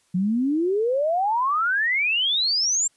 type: exponential sweep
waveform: sine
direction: up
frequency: 174.61 to 7530 Hz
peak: -19 dBFS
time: 0.14-2.88 s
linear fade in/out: 10 ms
effects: white hiss -64 dBFS RMS until 2.96 s + resampled to 24000 Hz